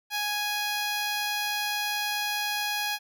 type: tone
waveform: 10% pulse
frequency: 830.6 Hz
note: G#5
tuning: in tune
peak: -19 dBFS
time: 0.1-2.99 s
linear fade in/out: 50 ms
effects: none